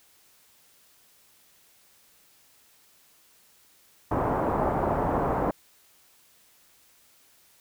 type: low-pass noise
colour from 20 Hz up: white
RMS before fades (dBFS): -26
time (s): 4.11-5.51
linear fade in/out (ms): 5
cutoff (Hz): 990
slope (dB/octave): 24
effects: white hiss -60 dBFS RMS until 7.6 s